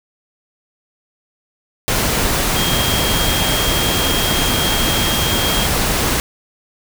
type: tone in noise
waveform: sine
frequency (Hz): 3236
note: G#7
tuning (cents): -46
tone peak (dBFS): -21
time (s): 2.56-5.66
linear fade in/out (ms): 0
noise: pink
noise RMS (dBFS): -17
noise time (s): 1.88-6.2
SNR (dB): -7
effects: none